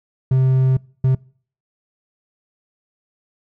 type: tone bursts at uneven times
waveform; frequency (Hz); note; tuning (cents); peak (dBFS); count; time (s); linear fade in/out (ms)
triangle; 130.81; C3; 0; -10; 2; 0.31-0.77 / 1.04-1.15; 5
effects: noise-tail reverb RT60 0.5 s tail -25 dB re dry